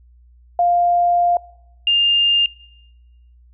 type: tone pair in turn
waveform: sine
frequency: 700 / 2808 Hz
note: F5 / F7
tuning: +4 / +9 cents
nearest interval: 2 octaves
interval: 2405 cents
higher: second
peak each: -12 dBFS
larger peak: neither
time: 0.59-1.37 / 1.87-2.46 s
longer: first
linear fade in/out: 2 ms
effects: noise-tail reverb RT60 1.0 s tail -24 dB re dry + added 60 Hz sine -46 dBFS peak until 3.53 s